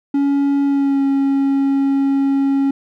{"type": "tone with pitch glide", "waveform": "triangle", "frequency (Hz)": [280.6, 274.8], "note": ["C#4", "C#4"], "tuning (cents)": [21, -15], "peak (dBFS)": -11, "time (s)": [0.14, 2.71], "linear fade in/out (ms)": 5, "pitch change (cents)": -36, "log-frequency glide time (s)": [0.65, 1.03], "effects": []}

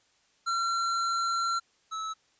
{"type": "tone pair in turn", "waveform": "square", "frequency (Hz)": [1363, 1302.2], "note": ["F6", "E6"], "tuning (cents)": [-43, -22], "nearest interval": "minor second", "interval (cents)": 79, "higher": "first", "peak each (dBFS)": [-27, -33], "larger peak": "first", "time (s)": [[0.46, 1.6], [1.91, 2.14]], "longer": "first", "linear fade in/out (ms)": 20, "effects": ["white hiss -67 dBFS RMS until 2.39 s", "resampled to 16000 Hz"]}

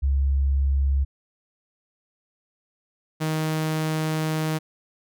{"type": "tone pair in turn", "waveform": ["sine", "sawtooth"], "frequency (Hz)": [68.6, 156.97], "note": ["C#2", "D#3"], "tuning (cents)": [-17, 16], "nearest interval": "octave + major second", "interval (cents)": 1433, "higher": "second", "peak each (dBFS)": [-18, -19], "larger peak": "first", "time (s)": [[0.02, 1.05], [3.2, 4.59]], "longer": "second", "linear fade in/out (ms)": 20, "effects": []}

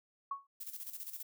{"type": "tone with exponential decay", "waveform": "sine", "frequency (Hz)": 1108.7, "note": "C#6", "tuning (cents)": 0, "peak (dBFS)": -32, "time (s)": [0.31, 0.47], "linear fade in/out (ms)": 5, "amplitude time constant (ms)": 33}
{"type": "noise with tremolo", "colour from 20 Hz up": "violet", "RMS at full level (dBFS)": -43, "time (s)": [0.6, 1.23], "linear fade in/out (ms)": 10, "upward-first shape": "square", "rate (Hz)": 15, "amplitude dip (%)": 65}
{"effects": []}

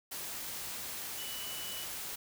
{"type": "tone in noise", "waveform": "sine", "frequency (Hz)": 2960, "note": "F#7", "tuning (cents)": 0, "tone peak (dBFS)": -44, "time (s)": [1.18, 1.85], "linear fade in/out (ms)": 10, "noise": "white", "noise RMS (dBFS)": -41, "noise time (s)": [0.11, 2.16], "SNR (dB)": -6, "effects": []}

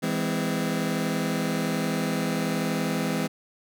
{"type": "chord", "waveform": "sawtooth", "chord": "E augmented", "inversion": "none", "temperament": "just", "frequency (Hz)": [164.81, 206, 257.5], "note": ["E3", "G#3", "B#3"], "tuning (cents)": [0, -14, -28], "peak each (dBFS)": -25, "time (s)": [0.02, 3.28], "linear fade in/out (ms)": 20, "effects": []}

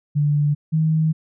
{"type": "tone pair in turn", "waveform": "sine", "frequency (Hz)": [146.83, 158.04], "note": ["D3", "D#3"], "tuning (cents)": [0, 27], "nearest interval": "minor second", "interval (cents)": 127, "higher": "second", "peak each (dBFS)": -15, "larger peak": "neither", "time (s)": [[0.15, 0.55], [0.72, 1.13]], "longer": "second", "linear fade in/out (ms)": 20, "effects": []}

